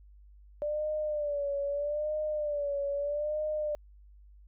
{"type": "tone with vibrato", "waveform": "sine", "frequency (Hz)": 587.3, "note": "D5", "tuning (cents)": 0, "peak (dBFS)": -29, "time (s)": [0.62, 3.75], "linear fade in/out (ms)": 0, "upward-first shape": "sine", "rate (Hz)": 0.79, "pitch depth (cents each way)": 72, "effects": ["added 50 Hz sine -52 dBFS peak until 4.47 s"]}